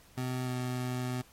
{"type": "tone with pitch glide", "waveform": "25% pulse", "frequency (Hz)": [127.3, 125.69], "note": ["C3", "B2"], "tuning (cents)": [-47, 31], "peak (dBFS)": -28, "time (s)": [0.17, 1.22], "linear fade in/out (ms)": 10, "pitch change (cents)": -22, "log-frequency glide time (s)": [0.44, 0.51], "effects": ["pink hiss -59 dBFS RMS until 1.32 s", "MP3 64 kbps"]}